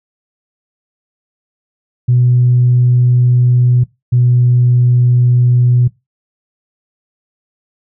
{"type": "tone pair in turn", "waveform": "sine", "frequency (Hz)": [123.47, 122.95], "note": ["B2", "B2"], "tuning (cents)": [0, -7], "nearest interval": "unison", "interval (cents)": 7, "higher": "first", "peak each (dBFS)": -6, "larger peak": "neither", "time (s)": [[2.08, 3.84], [4.12, 5.88]], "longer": "neither", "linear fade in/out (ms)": 10, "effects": ["noise-tail reverb RT60 0.2 s tail -19 dB re dry", "tanh soft clip ceiling -2 dBFS"]}